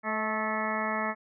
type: harmonic tone with a mistuned harmonic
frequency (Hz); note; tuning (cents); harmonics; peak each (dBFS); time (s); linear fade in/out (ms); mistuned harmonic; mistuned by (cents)
217.7; A3; -18; 1 / 2 / 3 / 4 / 5 / 6 / 8 / 9 / 10; -35 / -41 / -35 / -36 / -36 / -35 / -36 / -39 / -38; 0.03-1.15; 50; 3; -21
effects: none